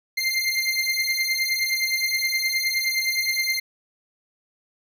25% pulse beating tone pair, 2093 / 2102.6 Hz, C7 / C7, 0 / +8 cents, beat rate 9.6 Hz, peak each -21 dBFS, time 0.17-3.6 s, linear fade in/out 10 ms, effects none

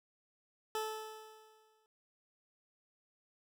20% pulse tone with exponential decay, 435.7 Hz, A4, 17 cents flat, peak -29 dBFS, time 0.75-1.86 s, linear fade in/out 1 ms, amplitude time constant 240 ms, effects none

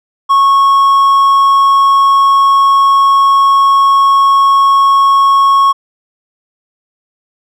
triangle tone, 1100 Hz, C#6, 14 cents flat, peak -3 dBFS, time 0.29-5.73 s, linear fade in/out 20 ms, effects none

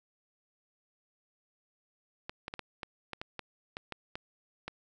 clicks, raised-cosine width 0.3 ms, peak -22 dBFS, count 12, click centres 2.295 / 2.481 / 2.539 / 2.593 / 2.832 / 3.133 / 3.215 / 3.393 / 3.769 / 3.923 / 4.155 / 4.68 s, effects none

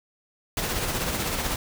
pink noise with tremolo, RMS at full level -26 dBFS, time 0.57-1.56 s, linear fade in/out 2 ms, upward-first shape sine, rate 16 Hz, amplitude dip 40%, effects none

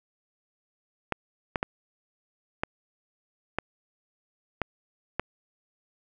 clicks, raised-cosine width 0.5 ms, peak -11 dBFS, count 7, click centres 1.123 / 1.558 / 1.629 / 2.635 / 3.586 / 4.617 / 5.196 s, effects none

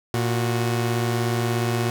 sawtooth tone pair together, 116.54 / 366.4 Hz, A#2 / F#4, 0 / -17 cents, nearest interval octave + minor sixth, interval 1983 cents, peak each -18 / -23 dBFS, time 0.14-1.9 s, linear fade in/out 0 ms, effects none

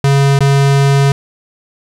square tone with dropouts, 139 Hz, C#3, 5 cents sharp, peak -8 dBFS, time 0.04-1.12 s, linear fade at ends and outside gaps 2 ms, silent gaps 0.39-0.406 s, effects low-pass 9000 Hz 12 dB/octave + 7-bit

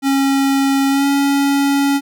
square tone with pitch glide, 273.5 to 279.6 Hz, C#4 to C#4, -23 to +15 cents, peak -13 dBFS, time 0.02-2.01 s, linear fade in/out 50 ms, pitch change +38 cents, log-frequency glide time 0.89-1.06 s, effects none

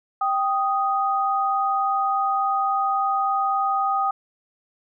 sine tone pair together, 784 / 1244.5 Hz, G5 / D#6, 0 / 0 cents, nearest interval minor sixth, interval 800 cents, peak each -22 dBFS, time 0.21-4.11 s, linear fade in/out 5 ms, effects none

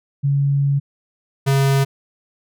sine / square tone pair in turn, 140.4 / 136.96 Hz, C#3 / C#3, +22 / -20 cents, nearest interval unison, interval 42 cents, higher first, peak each -14 dBFS, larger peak neither, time 0.23-0.8 / 1.46-1.85 s, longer first, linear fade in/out 20 ms, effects none

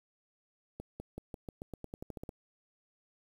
accelerating click train, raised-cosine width 2 ms, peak -28 dBFS, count 14, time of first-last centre 0.8-2.292 s, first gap 200 ms, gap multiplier 0.9, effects 9-bit

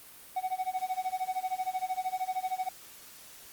triangle tone with tremolo, 747 Hz, F#5, 16 cents sharp, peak -25 dBFS, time 0.36-2.69 s, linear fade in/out 5 ms, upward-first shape sine, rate 13 Hz, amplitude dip 95%, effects white hiss -51 dBFS RMS until 3.52 s + Opus 32 kbps

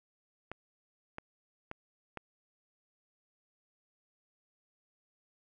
clicks, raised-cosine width 0.5 ms, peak -25 dBFS, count 4, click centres 0.516 / 1.184 / 1.714 / 2.173 s, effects none

